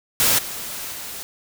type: noise with level steps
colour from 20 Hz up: white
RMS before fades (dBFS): -17 / -31 / -33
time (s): 0.2-1.23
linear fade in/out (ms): 0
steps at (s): 0.38 / 0.92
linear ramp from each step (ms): 10
effects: none

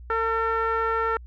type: tone with low-pass filter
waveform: sawtooth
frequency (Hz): 451.9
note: A4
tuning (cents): +46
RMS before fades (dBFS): -24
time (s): 0.1-1.17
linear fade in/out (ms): 2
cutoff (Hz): 1500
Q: 5.6
effects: added 60 Hz sine -39 dBFS peak until 1.26 s + MP3 96 kbps

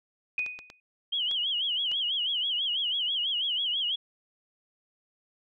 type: tone with exponential decay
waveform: sine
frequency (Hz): 2489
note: D#7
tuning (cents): 0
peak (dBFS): -24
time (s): 0.38-0.8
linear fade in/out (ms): 2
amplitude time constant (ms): 90
type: clicks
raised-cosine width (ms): 0.2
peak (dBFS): -26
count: 6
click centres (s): 0.393 / 0.463 / 0.59 / 0.701 / 1.313 / 1.916
type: tone with vibrato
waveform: sine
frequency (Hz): 3097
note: G7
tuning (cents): -22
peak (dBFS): -26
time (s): 1.12-3.96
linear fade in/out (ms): 10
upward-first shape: sine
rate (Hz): 6.1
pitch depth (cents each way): 140
effects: none

